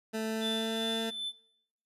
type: tone with pitch glide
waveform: 20% pulse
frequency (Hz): 220.3 to 225.3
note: A3 to A3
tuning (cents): +2 to +41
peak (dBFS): -27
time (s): 0.13-1.11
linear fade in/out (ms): 20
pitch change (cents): +39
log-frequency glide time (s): 0.24-0.91
type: tone with tremolo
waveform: triangle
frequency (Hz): 3520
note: A7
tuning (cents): 0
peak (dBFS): -30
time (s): 0.4-1.33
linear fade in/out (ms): 50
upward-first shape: sine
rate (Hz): 2.5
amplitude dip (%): 50
effects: noise-tail reverb RT60 0.8 s tail -23 dB re dry + resampled to 32000 Hz